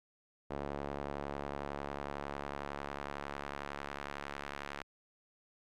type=tone with band-pass filter sweep; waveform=sawtooth; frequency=71 Hz; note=C#2; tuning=42 cents sharp; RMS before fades=-42 dBFS; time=0.5-4.83 s; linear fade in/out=10 ms; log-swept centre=610 to 1700 Hz; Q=0.89; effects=none